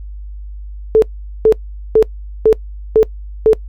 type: tone bursts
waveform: sine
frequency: 438.9 Hz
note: A4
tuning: 4 cents flat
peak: -4 dBFS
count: 6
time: 0.95-3.532 s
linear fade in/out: 0 ms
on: 72 ms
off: 430 ms
effects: noise-tail reverb RT60 0.1 s tail -22 dB re dry + added 50 Hz sine -26 dBFS peak until 3.68 s